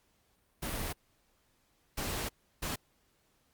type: noise bursts at uneven times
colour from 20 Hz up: pink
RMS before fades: -36 dBFS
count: 3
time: 0.62-0.93 / 1.97-2.29 / 2.62-2.76 s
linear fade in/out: 10 ms
effects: pink hiss -72 dBFS RMS until 3.53 s + Opus 48 kbps